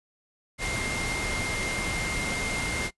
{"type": "tone in noise", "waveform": "sine", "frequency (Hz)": 2112, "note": "C7", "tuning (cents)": 16, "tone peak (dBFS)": -32, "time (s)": [0.58, 2.91], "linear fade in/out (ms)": 50, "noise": "pink", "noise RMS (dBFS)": -31, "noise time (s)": [0.58, 2.91], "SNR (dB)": -4, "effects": ["noise-tail reverb RT60 0.1 s tail -20 dB re dry", "resampled to 24000 Hz"]}